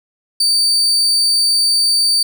35% pulse tone, 4606 Hz, D8, 34 cents flat, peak -10 dBFS, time 0.4-2.23 s, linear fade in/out 5 ms, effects none

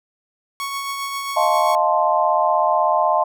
sawtooth tone with tremolo, 1108.7 Hz, C#6, in tune, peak -19 dBFS, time 0.6-1.75 s, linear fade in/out 0 ms, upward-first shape triangle, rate 7.5 Hz, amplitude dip 35%
sine chord, F dominant seventh, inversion third, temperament equal with one note detuned, 622.3 / 698.5 / 877 / 1046.5 Hz, Eb5 / F5 / A5 / C6, 0 / 0 / -6 / 0 cents, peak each -20 dBFS, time 1.36-3.24 s, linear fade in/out 10 ms
effects none

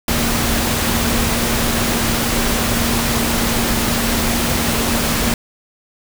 sine tone in noise, 233.1 Hz, A#3, in tune, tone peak -22 dBFS, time 0.08-5.34 s, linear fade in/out 2 ms, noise pink, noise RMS -18 dBFS, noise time 0.08-5.34 s, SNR -7 dB, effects none

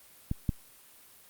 clicks, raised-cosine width 5 ms, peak -17 / -14 dBFS, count 2, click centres 0.314 / 0.492 s, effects white hiss -56 dBFS RMS until 1.29 s + Opus 32 kbps

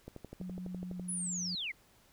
click train, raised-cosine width 2 ms, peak -31 dBFS, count 12, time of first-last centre 0.08-0.997 s, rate 12 Hz
sine tone with pitch glide, 182.5 to 179.99 Hz, F#3 to F#3, -24 to -48 cents, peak -39 dBFS, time 0.4-1.55 s, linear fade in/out 2 ms, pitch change -24 cents, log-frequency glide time 0.58-1.06 s
sine linear sweep, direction down, 10548 to 1941 Hz, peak -35 dBFS, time 1.08-1.72 s, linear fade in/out 10 ms
effects pink hiss -65 dBFS RMS until 2.12 s

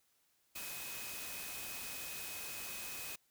sine tone in noise, 2526 Hz, D#7, 26 cents sharp, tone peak -50 dBFS, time 0.55-3.16 s, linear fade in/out 10 ms, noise white, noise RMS -45 dBFS, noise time 0.55-3.16 s, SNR -8 dB, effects white hiss -75 dBFS RMS until 3.3 s

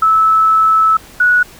sine tone pair in turn, 1306 / 1465.9 Hz, E6 / F#6, -17 / -17 cents, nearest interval major second, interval 200 cents, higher second, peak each -7 dBFS, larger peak neither, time 0.02-0.97 / 1.2-1.43 s, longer first, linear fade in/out 5 ms, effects pink hiss -39 dBFS RMS until 1.59 s

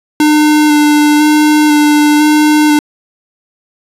square tone with vibrato, 300 Hz, D4, 37 cents sharp, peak -6 dBFS, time 0.2-2.79 s, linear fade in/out 2 ms, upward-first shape square, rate 1 Hz, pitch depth 13 cents each way, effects resampled to 32000 Hz

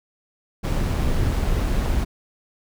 brown noise with amplitude modulation, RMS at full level -20 dBFS, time 0.63-2.05 s, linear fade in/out 20 ms, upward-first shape sine, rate 140 Hz, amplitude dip 25%, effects none

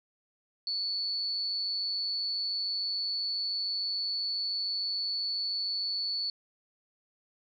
sine tone with amplitude modulation, 4447 Hz, C#8, 5 cents sharp, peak -27 dBFS, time 0.67-6.3 s, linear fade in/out 2 ms, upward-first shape sine, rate 193 Hz, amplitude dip 55%, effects none

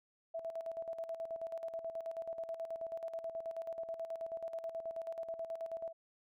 sine tone with tremolo, 659.3 Hz, E5, in tune, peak -37 dBFS, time 0.34-5.93 s, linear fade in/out 10 ms, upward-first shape square, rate 9.3 Hz, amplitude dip 65%, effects none

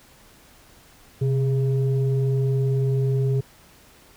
sine tone pair together, 130.49 / 410 Hz, C3 / G#4, -4 / -22 cents, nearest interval octave + minor sixth, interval 1982 cents, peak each -18 / -26 dBFS, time 1.21-3.41 s, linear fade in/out 10 ms, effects tanh soft clip ceiling -13 dBFS + pink hiss -52 dBFS RMS until 4.16 s

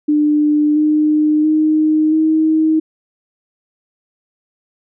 sine tone with pitch steps, 298.8 / 304.2 / 309.7 / 315.3 Hz, D4 / D#4 / D#4 / D#4, +30 / -39 / -8 / +23 cents, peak -10 dBFS, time 0.08-2.8 s, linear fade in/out 10 ms, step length 680 ms, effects none

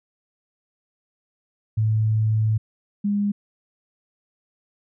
sine tone pair in turn, 109.2 / 203.8 Hz, A2 / G#3, -13 / -32 cents, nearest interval major seventh, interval 1081 cents, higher second, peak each -17 / -19 dBFS, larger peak first, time 1.77-2.58 / 3.04-3.32 s, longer first, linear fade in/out 10 ms, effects none

